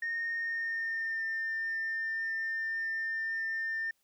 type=tone with pitch glide; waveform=sine; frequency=1843 to 1800.9 Hz; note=A#6 to A6; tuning=-20 to +40 cents; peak=-30 dBFS; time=0.02-3.91 s; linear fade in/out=5 ms; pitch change=-40 cents; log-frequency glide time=0.37-1.25 s; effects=tanh soft clip ceiling -28 dBFS + white hiss -75 dBFS RMS until 4.03 s